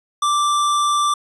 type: tone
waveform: square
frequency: 1174.7 Hz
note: D6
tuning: in tune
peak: -16 dBFS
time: 0.22-1.14 s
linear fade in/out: 5 ms
effects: resampled to 24000 Hz